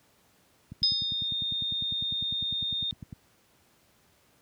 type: click train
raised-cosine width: 5 ms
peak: -26 dBFS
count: 25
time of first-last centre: 0.72-3.127 s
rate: 9.97 Hz
type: tone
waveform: sine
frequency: 3657 Hz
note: A#7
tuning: 34 cents flat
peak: -28 dBFS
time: 0.83-2.91 s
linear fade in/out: 0 ms
type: tone with exponential decay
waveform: sine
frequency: 5040 Hz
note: D#8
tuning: 21 cents sharp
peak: -19 dBFS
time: 0.83-1.28 s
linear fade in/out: 2 ms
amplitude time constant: 96 ms
effects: pink hiss -64 dBFS RMS until 4.41 s + high-pass 80 Hz 12 dB/octave